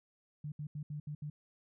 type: tone bursts at uneven times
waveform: sine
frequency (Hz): 148.7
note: D3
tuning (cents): +22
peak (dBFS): -38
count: 6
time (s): 0.44-0.52 / 0.59-0.67 / 0.75-0.83 / 0.9-1 / 1.07-1.15 / 1.22-1.3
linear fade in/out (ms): 5
effects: none